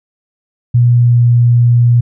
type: tone with pitch glide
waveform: sine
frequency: 120.8 to 119.97 Hz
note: B2 to B2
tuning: -38 to -50 cents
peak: -5 dBFS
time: 0.74-2.01 s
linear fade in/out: 10 ms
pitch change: -12 cents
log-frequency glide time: 0.94-1.22 s
effects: none